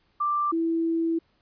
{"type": "tone pair in turn", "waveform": "sine", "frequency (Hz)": [1179, 329.8], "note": ["D6", "E4"], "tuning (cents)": [6, 1], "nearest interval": "octave + minor seventh", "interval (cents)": 2205, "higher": "first", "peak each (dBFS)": -22, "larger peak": "neither", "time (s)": [[0.2, 0.52], [0.52, 1.19]], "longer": "second", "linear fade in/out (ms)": 10, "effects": ["pink hiss -67 dBFS RMS until 1.41 s", "resampled to 11025 Hz"]}